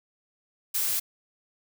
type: noise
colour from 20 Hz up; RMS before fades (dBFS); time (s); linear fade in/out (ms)
blue; -27; 0.74-1; 10
effects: none